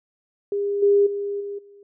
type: tone with level steps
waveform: sine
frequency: 404.1 Hz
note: G#4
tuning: 47 cents flat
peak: -21 / -13 / -24 / -28 / -45 dBFS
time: 0.52-1.83 s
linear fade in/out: 2 ms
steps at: 0.82 / 1.06 / 1.4 / 1.58 s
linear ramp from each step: 10 ms
effects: none